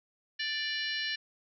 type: harmonic tone with a mistuned harmonic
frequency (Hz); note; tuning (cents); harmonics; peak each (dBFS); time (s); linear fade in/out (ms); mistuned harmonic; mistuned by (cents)
587.3; D5; 0; 3 / 4 / 5 / 6 / 7 / 8 / 9; -35 / -42 / -37 / -46 / -38 / -46 / -43; 0.39-1.16; 10; 9; +60
effects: none